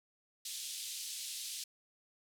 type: band-pass noise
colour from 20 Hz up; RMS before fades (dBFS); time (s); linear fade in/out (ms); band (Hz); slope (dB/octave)
pink; -43; 0.45-1.64; 5; 3300 to 12000; 24
effects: none

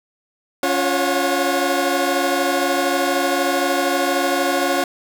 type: tone cluster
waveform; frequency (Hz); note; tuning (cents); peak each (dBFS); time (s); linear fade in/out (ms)
25% pulse; 280.5 / 351.5 / 548 / 727; C#4 / F4 / C#5 / F#5; +21 / +11 / -20 / -31; -19; 0.63-4.84; 2
effects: none

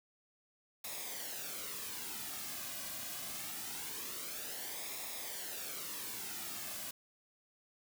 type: noise with flanger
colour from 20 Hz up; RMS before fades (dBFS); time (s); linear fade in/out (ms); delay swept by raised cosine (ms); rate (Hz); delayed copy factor
white; -43; 0.84-6.91; 5; 0.66 to 2.26; 0.24; -0.6
effects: none

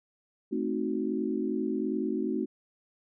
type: chord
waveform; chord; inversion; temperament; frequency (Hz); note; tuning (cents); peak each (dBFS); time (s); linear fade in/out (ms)
sine; A diminished seventh; none; equal with one note detuned; 219 / 261.6 / 311.1 / 370; A3 / C4 / Eb4 / Gb4; -8 / 0 / 0 / 0; -33; 0.51-2.46; 20
effects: none

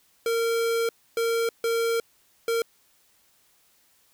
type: tone bursts at uneven times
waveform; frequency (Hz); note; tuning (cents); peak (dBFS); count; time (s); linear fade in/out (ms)
square; 460.4; A#4; -22; -23; 4; 0.26-0.89 / 1.17-1.49 / 1.64-2 / 2.48-2.62; 2
effects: white hiss -63 dBFS RMS until 4.13 s

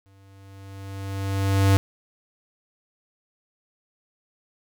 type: tone with exponential growth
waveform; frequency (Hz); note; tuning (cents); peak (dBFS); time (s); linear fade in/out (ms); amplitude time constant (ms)
square; 97.6; G2; -7; -14; 0.06-1.77; 0; 370
effects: none

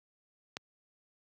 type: click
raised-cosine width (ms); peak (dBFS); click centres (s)
0.2; -20; 0.569
effects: high-pass 100 Hz 12 dB/octave

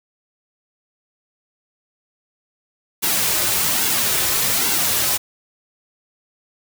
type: noise with flanger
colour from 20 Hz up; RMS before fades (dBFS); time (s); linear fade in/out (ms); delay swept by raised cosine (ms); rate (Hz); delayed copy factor
white; -19; 3.02-5.18; 20; 1.6 to 4.4; 1.2; -0.55
effects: none

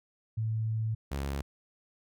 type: tone pair in turn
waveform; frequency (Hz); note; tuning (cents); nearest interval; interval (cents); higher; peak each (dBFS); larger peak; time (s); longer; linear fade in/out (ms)
sine / sawtooth; 110.7 / 69.42; A2 / C#2; +11 / +3; minor sixth; 808; first; -28; neither; 0.37-0.95 / 1.11-1.42; first; 10
effects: none

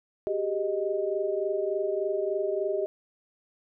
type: tone cluster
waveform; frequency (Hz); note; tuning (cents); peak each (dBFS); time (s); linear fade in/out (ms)
sine; 382.3 / 405.7 / 621; G4 / G#4 / D#5; -43 / -41 / -3; -30; 0.27-2.86; 0
effects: none

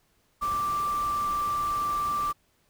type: tone in noise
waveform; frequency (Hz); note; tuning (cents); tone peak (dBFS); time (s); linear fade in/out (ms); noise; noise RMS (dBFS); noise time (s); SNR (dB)
sine; 1174.7; D6; 0; -25; 0.41-2.33; 20; pink; -41; 0.41-2.33; +13
effects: pink hiss -68 dBFS RMS until 2.69 s

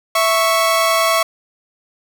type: tone pair together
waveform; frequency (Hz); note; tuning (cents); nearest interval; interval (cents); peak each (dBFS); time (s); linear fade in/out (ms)
sawtooth; 659.2 / 1108.7; E5 / C#6; 0 / 0; major sixth; 900; -12; 0.15-1.23; 5
effects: none

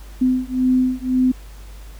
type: beating tone pair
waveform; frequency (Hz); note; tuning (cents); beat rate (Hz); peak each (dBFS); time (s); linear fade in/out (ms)
sine; 254.6 / 256.5; C4 / C4; -47 / -34; 1.9; -18; 0.21-1.32; 10
effects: added 50 Hz sine -35 dBFS peak until 1.99 s + pink hiss -47 dBFS RMS until 1.99 s

